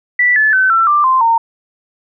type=tone with pitch steps; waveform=sine; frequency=1966 / 1731.4 / 1524.8 / 1342.8 / 1182.6 / 1041.5 / 917.2 Hz; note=B6 / A6 / G6 / E6 / D6 / C6 / A#5; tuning=-8 / -28 / -48 / +32 / +12 / -8 / -28 cents; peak=-8 dBFS; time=0.19-1.38 s; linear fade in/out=5 ms; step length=170 ms; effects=none